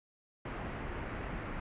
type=low-pass noise; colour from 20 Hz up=pink; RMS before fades=-40 dBFS; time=0.45-1.6 s; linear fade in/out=5 ms; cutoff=2300 Hz; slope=24 dB/octave; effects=resampled to 8000 Hz